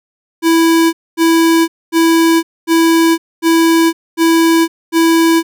square tone bursts, 329.6 Hz, E4, in tune, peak -8 dBFS, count 7, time 0.42-5.43 s, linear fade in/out 50 ms, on 510 ms, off 240 ms, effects none

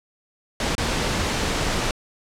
pink noise with dropouts, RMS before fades -23 dBFS, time 0.6-1.91 s, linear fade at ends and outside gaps 2 ms, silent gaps 0.752-0.78 s, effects low-pass 7000 Hz 12 dB/octave

